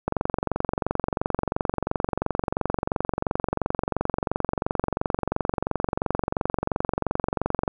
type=click train; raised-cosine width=1 ms; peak=-9 dBFS; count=175; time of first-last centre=0.08-7.678 s; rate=22.9 Hz; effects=none